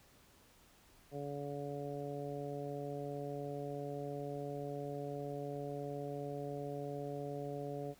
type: harmonic tone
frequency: 142.9 Hz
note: D3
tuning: 47 cents flat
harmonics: 1 / 2 / 3 / 4 / 5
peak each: -45 / -47 / -44 / -46 / -49 dBFS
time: 1.11-7.95 s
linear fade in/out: 50 ms
effects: pink hiss -65 dBFS RMS until 7.99 s